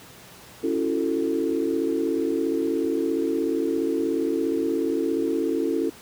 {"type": "chord", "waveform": "sine", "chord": "F# minor seventh", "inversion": "second", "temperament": "just", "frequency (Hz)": [277.5, 333, 370, 444], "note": ["C#4", "E4", "F#4", "A4"], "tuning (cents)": [2, 18, 0, 16], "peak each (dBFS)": [-27, -25, -31, -27], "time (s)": [0.63, 5.9], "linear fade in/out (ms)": 10, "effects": ["pink hiss -46 dBFS RMS until 6.01 s", "high-pass 80 Hz 12 dB/octave"]}